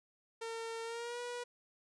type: tone with pitch glide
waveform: sawtooth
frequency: 455.5 to 485.4 Hz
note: A#4 to B4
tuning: -40 to -30 cents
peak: -36 dBFS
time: 0.41-1.44 s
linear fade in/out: 10 ms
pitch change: +110 cents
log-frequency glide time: 0.83-1.2 s
effects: resampled to 22050 Hz